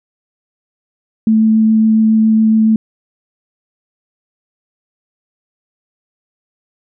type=tone with vibrato; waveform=sine; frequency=219.8 Hz; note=A3; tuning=2 cents flat; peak=-7 dBFS; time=1.27-2.76 s; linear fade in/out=2 ms; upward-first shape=triangle; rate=7.2 Hz; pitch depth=9 cents each way; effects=none